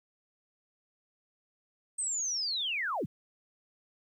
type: linear sweep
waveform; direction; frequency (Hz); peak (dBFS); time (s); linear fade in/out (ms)
sine; down; 8440 to 78.3; -30; 1.98-3.06; 10
effects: 11-bit